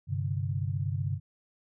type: chord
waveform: sine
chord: G suspended fourth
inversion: none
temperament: equal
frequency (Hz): 98 / 130.81 / 146.83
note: G2 / C3 / D3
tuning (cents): 0 / 0 / 0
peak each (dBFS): -31 / -33 / -34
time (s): 0.07-1.2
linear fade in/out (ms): 50
effects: none